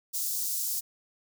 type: high-pass noise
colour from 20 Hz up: white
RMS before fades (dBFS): -31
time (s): 0.13-0.81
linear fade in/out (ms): 20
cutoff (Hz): 5100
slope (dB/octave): 24
effects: none